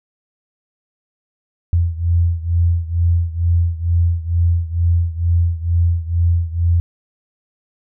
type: beating tone pair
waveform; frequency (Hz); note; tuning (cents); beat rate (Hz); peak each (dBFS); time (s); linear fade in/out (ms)
sine; 84.6 / 86.8; E2 / F2; +45 / -10; 2.2; -15 / -18; 1.73-6.8; 0
effects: none